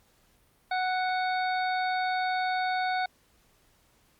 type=harmonic tone; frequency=740 Hz; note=F#5; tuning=in tune; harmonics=1 / 2 / 3 / 5 / 6; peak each=-27 / -33 / -37 / -41 / -43 dBFS; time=0.71-3.06 s; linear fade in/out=5 ms; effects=pink hiss -65 dBFS RMS until 4.19 s + Opus 48 kbps